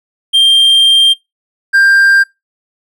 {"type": "tone pair in turn", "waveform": "triangle", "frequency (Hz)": [3181, 1590.5], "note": ["G7", "G6"], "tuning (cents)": [25, 25], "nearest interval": "octave", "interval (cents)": 1200, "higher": "first", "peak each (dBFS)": -3, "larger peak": "neither", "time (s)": [[0.33, 1.14], [1.73, 2.24]], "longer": "first", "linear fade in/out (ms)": 20, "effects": ["noise-tail reverb RT60 0.2 s tail -22 dB re dry"]}